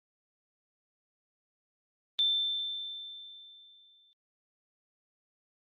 sine tone with exponential decay, 3551 Hz, A7, 15 cents sharp, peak -23 dBFS, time 2.19-4.13 s, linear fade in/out 0 ms, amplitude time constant 420 ms, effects Opus 24 kbps

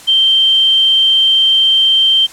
sine tone, 3136 Hz, G7, in tune, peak -7 dBFS, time 0.07-2.27 s, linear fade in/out 20 ms, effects white hiss -36 dBFS RMS until 2.32 s + low-pass 10000 Hz 12 dB/octave

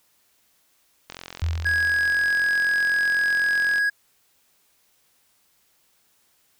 click train, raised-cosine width 0.2 ms, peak -18 dBFS, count 119, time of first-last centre 1.1-3.782 s, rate 44 Hz
sine tone with exponential decay, 82.41 Hz, E2, in tune, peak -19 dBFS, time 1.42-2.48 s, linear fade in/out 5 ms, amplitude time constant 230 ms
triangle tone, 1656 Hz, G#6, 5 cents flat, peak -17 dBFS, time 1.65-3.9 s, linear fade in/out 10 ms
effects white hiss -64 dBFS RMS until 6.59 s

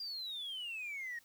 sine exponential sweep, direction down, 4849 to 1846 Hz, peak -38 dBFS, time 0-1.19 s, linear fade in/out 5 ms, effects tanh soft clip ceiling -37 dBFS + white hiss -66 dBFS RMS until 1.24 s

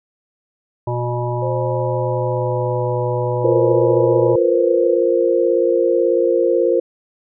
harmonic tone, 121.4 Hz, B2, 29 cents flat, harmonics 1 / 3 / 5 / 7 / 8, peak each -21 / -25 / -26 / -29 / -28 dBFS, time 0.87-4.36 s, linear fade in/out 5 ms
sine tone with pitch glide, 523.3 to 496.8 Hz, C5 to B4, 0 to +10 cents, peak -21 dBFS, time 1.42-4.96 s, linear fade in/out 5 ms, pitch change -90 cents, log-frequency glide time 1.8-3 s
sine chord, F suspended fourth, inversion none, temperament just, 349.2 / 465.6 / 523.8 Hz, F4 / Bb4 / C5, 0 / -2 / +2 cents, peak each -17 dBFS, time 3.44-6.8 s, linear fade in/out 5 ms
effects none

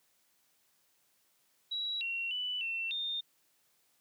sine tone with pitch steps, 3891 / 2736 / 2980 / 2698 / 3639 Hz, B7 / F7 / F#7 / E7 / A#7, -27 / -36 / +12 / +40 / -42 cents, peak -33 dBFS, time 1.71-3.21 s, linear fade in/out 10 ms, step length 300 ms, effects white hiss -72 dBFS RMS until 4 s + high-pass 100 Hz 12 dB/octave

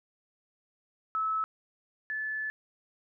sine tone pair in turn, 1300 / 1735.3 Hz, E6 / A6, -24 / -24 cents, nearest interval perfect fourth, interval 500 cents, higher second, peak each -27 / -31 dBFS, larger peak first, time 1.15-1.44 / 2.1-2.5 s, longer second, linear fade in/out 0 ms, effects none

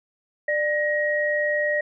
sine tone pair together, 595 / 1889 Hz, D5 / A#6, +22 / +22 cents, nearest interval octave + minor sixth, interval 2000 cents, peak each -23 dBFS, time 0.48-1.81 s, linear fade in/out 5 ms, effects none

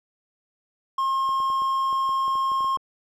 triangle tone, 1071 Hz, C6, 40 cents sharp, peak -19 dBFS, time 0.98-2.77 s, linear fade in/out 5 ms
clicks, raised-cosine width 1 ms, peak -28 dBFS, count 12, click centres 1.291 / 1.402 / 1.501 / 1.62 / 1.928 / 2.092 / 2.28 / 2.355 / 2.518 / 2.607 / 2.645 / 2.772 s
effects none

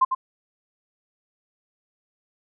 sine tone with echo, 1046.5 Hz, C6, in tune, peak -13 dBFS, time 0.01-0.05 s, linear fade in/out 10 ms, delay 100 ms, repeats 1, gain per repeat -7 dB, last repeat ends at 0.15 s, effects none

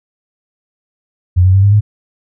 sine tone with pitch steps, 90 / 93.5 / 97.13 / 100.9 / 104.83 Hz, F#2 / F#2 / G2 / G#2 / G#2, -47 / +19 / -15 / -49 / +17 cents, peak -5 dBFS, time 1.36-1.81 s, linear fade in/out 20 ms, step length 90 ms, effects none

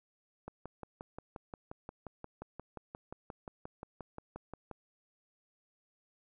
click train, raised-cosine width 1 ms, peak -29 dBFS, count 25, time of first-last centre 0.48-4.713 s, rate 5.67 Hz, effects none

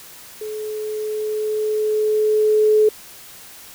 sine tone with level ramp, 428.5 Hz, A4, 46 cents flat, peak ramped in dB -26 to -10 dBFS, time 0.41-2.89 s, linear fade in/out 5 ms, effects white hiss -41 dBFS RMS until 3.74 s

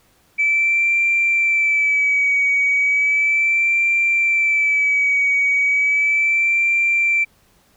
sine tone with vibrato, 2308 Hz, D7, 31 cents flat, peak -13 dBFS, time 0.38-7.25 s, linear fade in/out 20 ms, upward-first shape sine, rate 0.35 Hz, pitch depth 39 cents each way, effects tanh soft clip ceiling -9 dBFS + pink hiss -57 dBFS RMS until 7.76 s

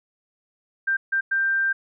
sine tone bursts at uneven times, 1575 Hz, G6, 8 cents sharp, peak -19 dBFS, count 3, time 0.87-0.97 / 1.12-1.21 / 1.31-1.73 s, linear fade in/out 10 ms, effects none

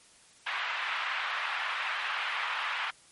pink band-pass noise, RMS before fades -33 dBFS, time 0.46-2.91 s, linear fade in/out 10 ms, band 990 to 3000 Hz, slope 24 dB/octave, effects white hiss -58 dBFS RMS until 3.11 s + MP3 48 kbps

